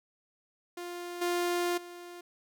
sawtooth tone with level steps, 350.7 Hz, F4, 7 cents sharp, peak -34 / -24 / -40 dBFS, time 0.77-2.21 s, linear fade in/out 5 ms, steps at 1.21 / 1.77 s, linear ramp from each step 10 ms, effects none

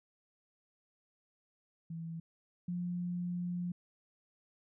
sine tone pair in turn, 164.81 / 176.55 Hz, E3 / F3, 0 / +19 cents, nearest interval minor second, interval 119 cents, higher second, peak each -39 / -34 dBFS, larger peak second, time 1.9-2.2 / 2.68-3.72 s, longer second, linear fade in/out 5 ms, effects none

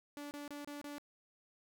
sawtooth tone bursts, 290 Hz, D4, 22 cents flat, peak -40 dBFS, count 5, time 0.17-0.982 s, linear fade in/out 0 ms, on 140 ms, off 28 ms, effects none

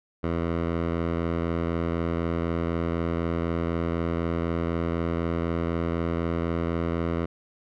10% pulse tone with low-pass filter, 84 Hz, E2, 33 cents sharp, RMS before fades -27 dBFS, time 0.23-7.26 s, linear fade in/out 10 ms, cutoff 1800 Hz, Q 0.67, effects none

